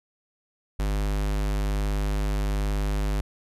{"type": "tone", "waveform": "square", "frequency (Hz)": 50.6, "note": "G#1", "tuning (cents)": -44, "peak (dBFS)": -24, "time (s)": [0.79, 3.21], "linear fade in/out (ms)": 5, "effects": ["resampled to 32000 Hz", "11-bit"]}